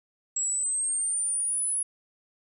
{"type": "exponential sweep", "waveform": "sine", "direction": "up", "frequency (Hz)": [7630, 10370], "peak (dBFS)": -25, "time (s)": [0.36, 1.83], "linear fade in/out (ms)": 5, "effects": []}